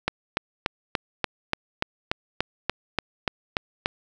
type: click train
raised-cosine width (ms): 0.3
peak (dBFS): -6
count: 14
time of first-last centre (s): 0.08-3.859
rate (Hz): 3.44
effects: none